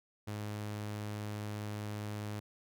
sawtooth tone, 104.9 Hz, G#2, 18 cents sharp, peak -34 dBFS, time 0.27-2.4 s, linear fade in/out 10 ms, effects none

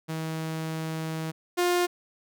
sawtooth tone pair in turn, 160 / 354 Hz, D#3 / F4, +49 / +23 cents, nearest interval octave + major second, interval 1374 cents, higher second, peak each -26 / -18 dBFS, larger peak second, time 0.08-1.32 / 1.57-1.87 s, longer first, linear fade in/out 20 ms, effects none

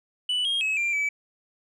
sine tone with pitch steps, 2971 / 3240 / 2570 / 2376 / 2297 Hz, F#7 / G#7 / E7 / D7 / D7, +6 / -43 / -45 / +20 / -39 cents, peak -20 dBFS, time 0.29-1.09 s, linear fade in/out 5 ms, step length 160 ms, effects tanh soft clip ceiling -22 dBFS

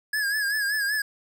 square tone with vibrato, 1671 Hz, G#6, 10 cents sharp, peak -24 dBFS, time 0.13-1.02 s, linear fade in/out 5 ms, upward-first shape sine, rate 5.2 Hz, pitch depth 73 cents each way, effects none

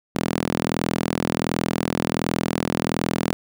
sawtooth tone with high-pass filter, 41.37 Hz, E1, 7 cents sharp, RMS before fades -24 dBFS, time 0.15-3.33 s, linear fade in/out 0 ms, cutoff 210 Hz, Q 1.5, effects none

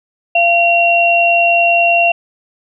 sine tone pair together, 688 / 2745 Hz, F5 / F7, -26 / -31 cents, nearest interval 2 octaves, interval 2395 cents, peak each -11 dBFS, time 0.35-2.12 s, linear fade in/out 5 ms, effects none

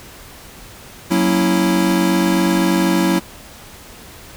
square chord, F# dominant seventh, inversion none, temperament equal, 185 / 233.1 / 277.2 / 329.6 Hz, F#3 / A#3 / C#4 / E4, 0 / 0 / 0 / 0 cents, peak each -18 / -24 / -22 / -18 dBFS, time 1.1-3.2 s, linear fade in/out 20 ms, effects pink hiss -39 dBFS RMS until 4.36 s

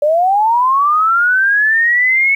sine linear sweep, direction up, 573 to 2217 Hz, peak -9 dBFS, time 0.02-2.35 s, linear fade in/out 5 ms, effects 8-bit

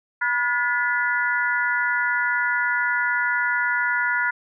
sine tone cluster, 976 / 1440 / 1729 / 1991 Hz, B5 / F#6 / A6 / B6, -21 / -47 / -31 / +14 cents, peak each -27 / -22 / -26 / -28 dBFS, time 0.21-4.31 s, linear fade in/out 10 ms, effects none

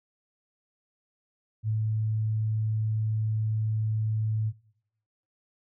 sine tone, 109.1 Hz, A2, 14 cents flat, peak -24 dBFS, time 1.63-4.53 s, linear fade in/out 50 ms, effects noise-tail reverb RT60 0.9 s tail -25 dB re dry

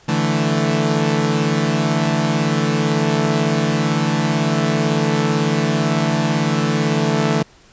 sawtooth chord, D suspended second, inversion none, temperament equal, 146.83 / 164.81 / 220 Hz, D3 / E3 / A3, 0 / 0 / 0 cents, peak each -16 dBFS, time 0.08-7.43 s, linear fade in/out 10 ms, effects pink hiss -49 dBFS RMS until 7.72 s + resampled to 16000 Hz

